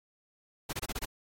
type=noise bursts; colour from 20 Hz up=pink; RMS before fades=-35 dBFS; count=6; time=0.69-1.056 s; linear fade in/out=10 ms; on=41 ms; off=24 ms; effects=AAC 48 kbps